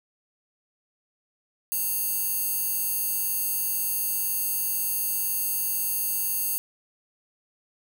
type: tone with high-pass filter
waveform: square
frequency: 921 Hz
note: A#5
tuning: 21 cents flat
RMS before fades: -27 dBFS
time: 1.72-6.58 s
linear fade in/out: 0 ms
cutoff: 11000 Hz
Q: 1.2
effects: none